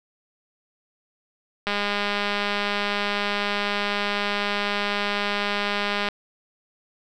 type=click train; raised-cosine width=0.3 ms; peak=-9 dBFS; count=902; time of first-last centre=1.67-6.087 s; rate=204 Hz; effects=none